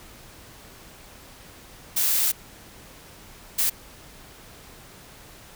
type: noise bursts at uneven times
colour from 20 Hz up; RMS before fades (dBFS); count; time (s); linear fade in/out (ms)
blue; -22; 2; 1.96-2.32 / 3.58-3.7; 10
effects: pink hiss -47 dBFS RMS until 5.55 s